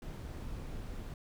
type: noise with amplitude modulation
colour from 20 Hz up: brown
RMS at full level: -41 dBFS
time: 0.02-1.14 s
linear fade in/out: 2 ms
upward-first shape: sine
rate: 295 Hz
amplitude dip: 25%
effects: none